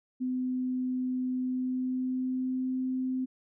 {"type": "tone with pitch glide", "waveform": "sine", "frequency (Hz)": [254.5, 257.9], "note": ["C4", "C4"], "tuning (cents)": [-48, -25], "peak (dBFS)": -28, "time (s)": [0.2, 3.26], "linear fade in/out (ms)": 20, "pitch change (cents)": 23, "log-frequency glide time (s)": [1.38, 2.77], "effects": []}